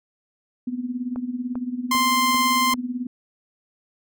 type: tone with tremolo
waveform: sine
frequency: 247.8 Hz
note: B3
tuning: 6 cents sharp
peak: -22 dBFS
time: 0.67-3.07 s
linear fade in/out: 5 ms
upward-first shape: sine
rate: 18 Hz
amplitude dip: 75%
type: click train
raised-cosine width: 1 ms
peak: -22 dBFS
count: 5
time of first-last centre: 1.16-2.741 s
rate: 2.53 Hz
type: tone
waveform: sawtooth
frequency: 1046.5 Hz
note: C6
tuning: in tune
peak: -14 dBFS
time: 1.91-2.74 s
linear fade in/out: 5 ms
effects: none